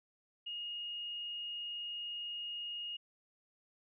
sine tone, 2861 Hz, F7, 41 cents sharp, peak -39 dBFS, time 0.46-2.97 s, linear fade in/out 10 ms, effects none

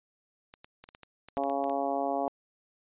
clicks, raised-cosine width 0.2 ms, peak -29 dBFS, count 12, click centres 0.539 / 0.645 / 0.84 / 0.889 / 0.949 / 1.033 / 1.286 / 1.376 / 1.437 / 1.498 / 1.641 / 1.697 s
harmonic tone, 138.8 Hz, C#3, 3 cents sharp, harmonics 2 / 3 / 4 / 5 / 6 / 7 / 8, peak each -35 / -38 / -34 / -31 / -35 / -43 / -43 dBFS, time 1.37-2.28 s, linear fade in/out 0 ms
effects resampled to 8000 Hz

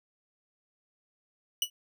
sawtooth tone with exponential decay, 2944 Hz, F#7, 9 cents flat, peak -19 dBFS, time 1.62-1.7 s, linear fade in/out 2 ms, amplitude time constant 17 ms, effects none

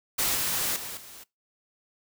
white noise with level steps, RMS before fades -26 / -28 / -37 / -46 dBFS, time 0.18-1.24 s, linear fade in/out 10 ms, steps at 0.35 / 0.76 / 0.97 s, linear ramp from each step 2 ms, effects noise-tail reverb RT60 0.2 s tail -22 dB re dry

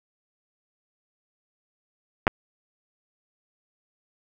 clicks, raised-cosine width 0.5 ms, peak -4 dBFS, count 2, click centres 2.269 / 2.278 s, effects none

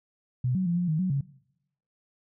sine tone with pitch steps, 125.8 / 186.4 / 172.3 / 177.3 / 156.1 / 185.3 / 138.8 Hz, B2 / F#3 / F3 / F3 / D#3 / F#3 / C#3, +32 / +13 / -23 / +26 / +6 / +3 / +3 cents, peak -23 dBFS, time 0.44-1.21 s, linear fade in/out 5 ms, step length 110 ms, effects noise-tail reverb RT60 0.8 s tail -21 dB re dry

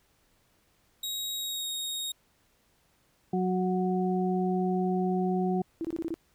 sawtooth tone with pitch glide, 3798 to 3746 Hz, A#7 to A#7, +32 to +8 cents, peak -29 dBFS, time 1.03-2.12 s, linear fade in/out 5 ms, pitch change -24 cents, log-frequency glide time 1.36-1.69 s
harmonic tone, 184.1 Hz, F#3, 8 cents flat, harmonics 1 / 2 / 4, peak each -27 / -30 / -33 dBFS, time 3.33-5.62 s, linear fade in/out 5 ms
sine tone bursts, 329.6 Hz, E4, in tune, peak -29 dBFS, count 6, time 5.81-6.141 s, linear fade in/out 0 ms, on 36 ms, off 23 ms
effects pink hiss -68 dBFS RMS until 6.34 s

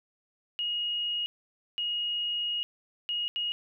sine tone bursts at uneven times, 2878 Hz, F#7, 49 cents flat, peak -28 dBFS, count 4, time 0.59-1.26 / 1.78-2.63 / 3.09-3.28 / 3.36-3.52 s, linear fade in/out 0 ms, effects none

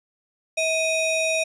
square ring-modulated tone, 1568 Hz, G6, in tune, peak -18 dBFS, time 0.57-1.44 s, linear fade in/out 10 ms, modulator 925 Hz, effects resampled to 22050 Hz

